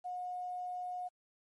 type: tone with quantisation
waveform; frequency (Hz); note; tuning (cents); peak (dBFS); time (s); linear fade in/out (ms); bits
sine; 723; F#5; -40; -37; 0.04-1.09; 20; 11
effects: MP3 48 kbps